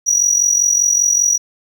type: tone with amplitude modulation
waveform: triangle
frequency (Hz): 5800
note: F#8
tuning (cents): -35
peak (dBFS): -7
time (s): 0.06-1.38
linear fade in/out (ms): 20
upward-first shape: sine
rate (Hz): 45.1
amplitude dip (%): 70
effects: none